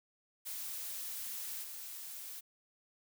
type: noise with level steps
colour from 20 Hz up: blue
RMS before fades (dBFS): -42 / -46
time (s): 0.45-2.41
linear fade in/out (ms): 20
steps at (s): 1.62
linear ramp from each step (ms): 20
effects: none